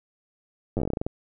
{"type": "slowing click train", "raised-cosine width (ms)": 2, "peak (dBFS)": -14, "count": 13, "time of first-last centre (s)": [0.77, 1.065], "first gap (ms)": 9, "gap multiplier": 1.17, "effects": []}